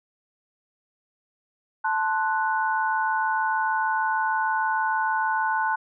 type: chord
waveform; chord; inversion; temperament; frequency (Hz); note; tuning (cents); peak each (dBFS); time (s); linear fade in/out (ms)
sine; F# diminished; first; equal; 880 / 1046.5 / 1480; A5 / C6 / F#6; 0 / 0 / 0; -24 / -29 / -26; 1.84-5.76; 10
effects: none